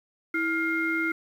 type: tone cluster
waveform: sine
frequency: 324.9 / 1406 / 2124 Hz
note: E4 / F6 / C7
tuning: -25 / +11 / +25 cents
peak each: -28 dBFS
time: 0.34-1.12 s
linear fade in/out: 5 ms
effects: tanh soft clip ceiling -14 dBFS + 9-bit